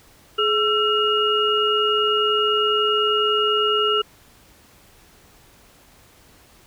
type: tone cluster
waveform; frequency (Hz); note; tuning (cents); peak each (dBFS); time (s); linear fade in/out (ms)
sine; 422.9 / 1345 / 2864; G#4 / E6 / F7; +31 / +34 / +43; -21; 0.38-4.02; 10
effects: pink hiss -52 dBFS RMS until 6.66 s